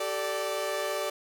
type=chord; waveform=sawtooth; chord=G suspended second; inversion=none; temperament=equal with one note detuned; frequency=385.5 / 440 / 587.3 Hz; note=G4 / A4 / D5; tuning=-29 / 0 / 0 cents; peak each=-32 / -32 / -27 dBFS; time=0-1.1 s; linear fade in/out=5 ms; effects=none